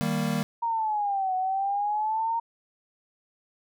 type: chord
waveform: square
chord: Eb major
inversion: none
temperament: equal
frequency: 155.56 / 196 / 233.1 Hz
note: Eb3 / G3 / Bb3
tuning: 0 / 0 / 0 cents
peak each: -30 dBFS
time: 0.01-0.43 s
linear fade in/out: 0 ms
type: exponential two-way sweep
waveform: sine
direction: down then up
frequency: 940 to 740 to 929 Hz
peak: -24 dBFS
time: 0.62-2.4 s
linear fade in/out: 10 ms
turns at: 1.35 s
effects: none